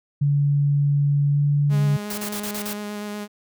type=tone with pitch glide; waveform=sine; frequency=143.3 to 144.55 Hz; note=D3 to D3; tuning=-42 to -27 cents; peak=-16 dBFS; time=0.21-1.97 s; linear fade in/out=10 ms; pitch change=+15 cents; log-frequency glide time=1.32-1.38 s
type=tone with vibrato; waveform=sawtooth; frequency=207.7 Hz; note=G#3; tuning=in tune; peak=-25 dBFS; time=1.69-3.28 s; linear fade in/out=50 ms; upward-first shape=square; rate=8.3 Hz; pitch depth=10 cents each way
type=noise bursts; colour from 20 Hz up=white; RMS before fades=-31 dBFS; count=6; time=2.1-2.732 s; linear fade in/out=2 ms; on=77 ms; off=34 ms
effects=none